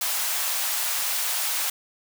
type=high-pass noise; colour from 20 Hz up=white; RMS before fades=-26 dBFS; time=0.01-1.7 s; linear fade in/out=5 ms; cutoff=640 Hz; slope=24 dB/octave; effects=none